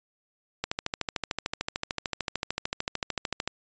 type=click train; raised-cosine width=0.2 ms; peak=-11 dBFS; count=39; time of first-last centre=0.64-3.476 s; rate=13.4 Hz; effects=resampled to 16000 Hz